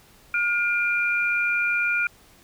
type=tone pair together; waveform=sine; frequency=1426 / 2392 Hz; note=F6 / D7; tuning=+36 / +31 cents; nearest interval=major sixth; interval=895 cents; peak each=-23 dBFS; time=0.34-2.07 s; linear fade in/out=2 ms; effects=pink hiss -54 dBFS RMS until 2.43 s